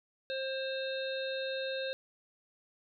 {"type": "harmonic tone with a mistuned harmonic", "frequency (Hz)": 531, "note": "C5", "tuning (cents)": 25, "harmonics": [1, 3, 5, 7, 8], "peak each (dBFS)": [-35, -42, -46, -42, -46], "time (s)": [0.3, 1.93], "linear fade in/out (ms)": 0, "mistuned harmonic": 8, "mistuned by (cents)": -37, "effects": []}